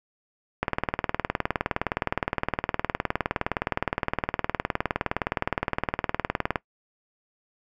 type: click train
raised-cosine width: 0.5 ms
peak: -8 dBFS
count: 116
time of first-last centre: 0.63-6.558 s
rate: 19.4 Hz
effects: noise-tail reverb RT60 0.1 s tail -20 dB re dry